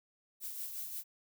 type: noise with tremolo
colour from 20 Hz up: violet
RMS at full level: -40 dBFS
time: 0.4-1.04 s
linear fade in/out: 50 ms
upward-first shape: sine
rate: 5.6 Hz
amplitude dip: 45%
effects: none